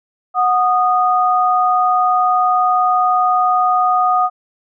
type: tone pair together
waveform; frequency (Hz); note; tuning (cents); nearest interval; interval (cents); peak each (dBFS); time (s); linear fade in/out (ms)
sine; 734 / 1234.4; F#5 / D#6; -14 / -14; major sixth; 900; -14; 0.34-4.3; 50
effects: none